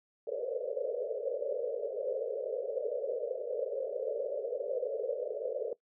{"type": "band-pass noise", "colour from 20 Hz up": "white", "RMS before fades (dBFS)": -35, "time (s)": [0.27, 5.73], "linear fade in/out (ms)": 2, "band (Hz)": [430, 590], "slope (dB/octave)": 96, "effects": ["noise-tail reverb RT60 0.1 s tail -20 dB re dry"]}